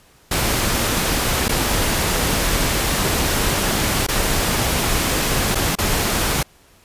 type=noise with dropouts; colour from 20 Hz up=pink; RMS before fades=-19 dBFS; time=0.31-6.43 s; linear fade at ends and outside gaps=5 ms; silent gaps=1.483-1.491 / 4.067-4.085 / 5.548-5.553 / 5.754-5.785 s; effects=pink hiss -52 dBFS RMS until 6.84 s + resampled to 32000 Hz